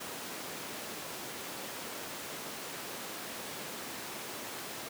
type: high-pass noise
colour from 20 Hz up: pink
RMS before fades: -42 dBFS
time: 0-4.89 s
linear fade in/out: 10 ms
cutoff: 240 Hz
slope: 12 dB/octave
effects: none